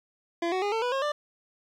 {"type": "tone with pitch steps", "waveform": "25% pulse", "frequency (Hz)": [339.9, 372.8, 408.9, 448.5, 491.9, 539.6, 591.8], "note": ["F4", "F#4", "G#4", "A4", "B4", "C#5", "D5"], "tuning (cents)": [-47, 13, -27, 33, -7, -47, 13], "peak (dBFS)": -22, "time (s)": [0.42, 1.12], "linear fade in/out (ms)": 5, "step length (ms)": 100, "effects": ["low-pass 4000 Hz 12 dB/octave", "10-bit"]}